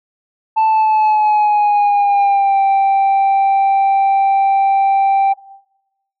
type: tone with pitch glide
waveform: sine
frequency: 880 to 784 Hz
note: A5 to G5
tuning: 0 to 0 cents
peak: -7 dBFS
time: 0.56-5.34 s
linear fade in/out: 20 ms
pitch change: -200 cents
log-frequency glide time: 0.67-2.6 s
effects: noise-tail reverb RT60 0.9 s tail -20 dB re dry + tanh soft clip ceiling -9 dBFS